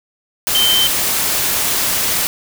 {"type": "tone in noise", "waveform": "sine", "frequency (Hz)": 3102, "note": "G7", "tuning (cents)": -19, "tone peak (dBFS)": -12, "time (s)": [0.55, 0.87], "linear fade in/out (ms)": 0, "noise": "white", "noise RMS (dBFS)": -17, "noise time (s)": [0.47, 2.27], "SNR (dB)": 2, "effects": []}